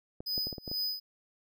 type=clicks; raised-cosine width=2 ms; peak=-27 dBFS; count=7; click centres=0.205 / 0.379 / 0.47 / 0.528 / 0.582 / 0.678 / 0.715 s
type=tone with tremolo; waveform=square; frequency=4998 Hz; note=D#8; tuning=7 cents sharp; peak=-30 dBFS; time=0.26-1 s; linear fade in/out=10 ms; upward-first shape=sine; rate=2.2 Hz; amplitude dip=95%
effects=none